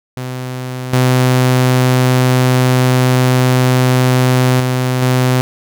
sawtooth tone with level steps, 127.4 Hz, C3, 46 cents flat, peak -17 / -5 / -9 / -6 dBFS, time 0.17-5.41 s, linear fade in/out 0 ms, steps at 0.93 / 4.6 / 5.02 s, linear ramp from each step 2 ms, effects none

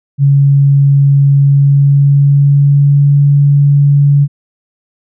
sine tone with pitch glide, 140 to 142.53 Hz, C#3 to C#3, +18 to +49 cents, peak -4 dBFS, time 0.18-4.28 s, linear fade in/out 50 ms, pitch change +31 cents, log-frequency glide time 1.38-3.16 s, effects none

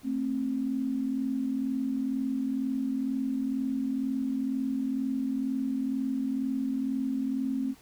sine tone pair together, 224.2 / 266.3 Hz, A3 / C4, +33 / +31 cents, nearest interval minor third, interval 298 cents, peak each -33 / -28 dBFS, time 0.03-7.75 s, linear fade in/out 50 ms, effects pink hiss -57 dBFS RMS until 7.81 s

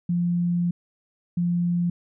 sine tone pair in turn, 174.1 / 174.1 Hz, F3 / F3, -5 / -5 cents, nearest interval unison, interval 0 cents, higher neither, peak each -20 dBFS, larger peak neither, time 0.09-0.71 / 1.37-1.9 s, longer first, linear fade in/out 5 ms, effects none

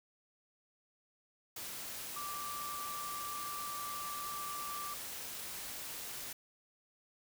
sine tone in noise, 1171 Hz, D6, 5 cents flat, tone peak -41 dBFS, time 2.16-4.94 s, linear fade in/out 5 ms, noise white, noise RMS -44 dBFS, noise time 1.56-6.33 s, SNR 0 dB, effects none

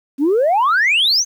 sine exponential sweep, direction up, 261.6 to 6480 Hz, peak -10 dBFS, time 0.18-1.25 s, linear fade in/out 50 ms, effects tanh soft clip ceiling -9 dBFS + 8-bit

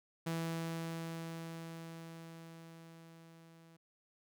sawtooth tone with level ramp, 164.81 Hz, E3, in tune, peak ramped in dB -31 to -55 dBFS, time 0.26-3.77 s, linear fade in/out 10 ms, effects none

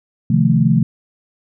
sine chord, F dominant seventh, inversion second, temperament equal, 130.81 / 155.56 / 174.61 / 220 Hz, C3 / Eb3 / F3 / A3, 0 / 0 / 0 / 0 cents, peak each -16 dBFS, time 0.3-0.83 s, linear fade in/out 5 ms, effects none

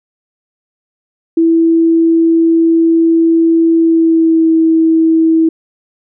sine tone with pitch glide, 329.6 to 323.9 Hz, E4 to E4, 0 to -30 cents, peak -6 dBFS, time 1.37-5.49 s, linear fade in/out 5 ms, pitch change -30 cents, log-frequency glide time 3.76-4.5 s, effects none

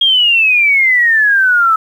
sine exponential sweep, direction down, 3272 to 1294 Hz, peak -7 dBFS, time 0.01-1.76 s, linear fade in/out 5 ms, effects 7-bit

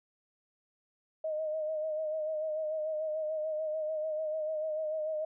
sine tone with vibrato, 622.3 Hz, D#5, in tune, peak -31 dBFS, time 1.24-5.25 s, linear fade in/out 5 ms, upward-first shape sine, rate 6.8 Hz, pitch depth 39 cents each way, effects none

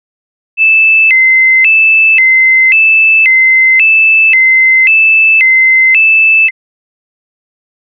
sine tone with vibrato, 2331 Hz, D7, 14 cents flat, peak -3 dBFS, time 0.57-6.51 s, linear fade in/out 50 ms, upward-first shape square, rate 0.93 Hz, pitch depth 210 cents each way, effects none

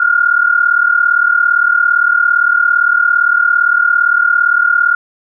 sine tone pair together, 1396.9 / 1434.5 Hz, F6 / F6, 0 / +46 cents, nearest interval unison, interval 46 cents, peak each -11 dBFS, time 0-4.95 s, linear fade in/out 5 ms, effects none

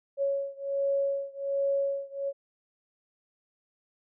sine beating tone pair, 554.4 / 555.7 Hz, C#5 / C#5, 0 / +4 cents, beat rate 1.3 Hz, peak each -29 / -30 dBFS, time 0.17-2.33 s, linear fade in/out 50 ms, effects none

